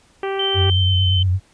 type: harmonic tone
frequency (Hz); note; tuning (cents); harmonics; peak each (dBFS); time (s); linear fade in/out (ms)
390; G4; -9; 1 / 2 / 3 / 4 / 5 / 6 / 7 / 8; -22 / -28 / -32 / -34 / -36 / -38 / -39 / -40; 0.23-0.7; 2
type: tone with pitch glide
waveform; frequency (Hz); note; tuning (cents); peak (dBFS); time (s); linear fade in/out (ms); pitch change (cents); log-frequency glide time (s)
sine; 3108 to 3074; G7 to G7; -16 to -35; -19; 0.39-1.23; 5; -19; 0.81-0.95
type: tone with vibrato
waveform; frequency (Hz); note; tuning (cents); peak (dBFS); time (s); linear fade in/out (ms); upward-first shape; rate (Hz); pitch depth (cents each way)
sine; 92.5; F#2; 0; -14; 0.54-1.4; 50; sine; 8.8; 58
effects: pink hiss -55 dBFS RMS until 1.53 s + resampled to 22050 Hz